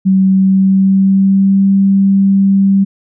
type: tone with pitch glide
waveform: sine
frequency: 190.7 to 195.61 Hz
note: G3 to G3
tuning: -47 to -3 cents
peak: -6 dBFS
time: 0.05-2.85 s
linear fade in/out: 20 ms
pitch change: +44 cents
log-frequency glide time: 0.3-1.68 s
effects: none